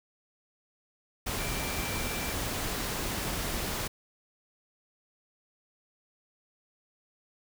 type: tone in noise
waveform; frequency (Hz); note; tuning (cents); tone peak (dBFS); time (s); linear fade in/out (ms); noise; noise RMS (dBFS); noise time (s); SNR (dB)
sine; 2349; D7; 0; -41; 1.38-2.33; 10; pink; -33; 1.26-3.88; -11
effects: none